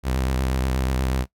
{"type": "tone with vibrato", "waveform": "sawtooth", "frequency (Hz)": 64.9, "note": "C2", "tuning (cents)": -13, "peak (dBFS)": -17, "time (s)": [0.03, 1.26], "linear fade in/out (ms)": 50, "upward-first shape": "triangle", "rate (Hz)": 8.3, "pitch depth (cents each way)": 63, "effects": ["noise-tail reverb RT60 0.1 s tail -18 dB re dry"]}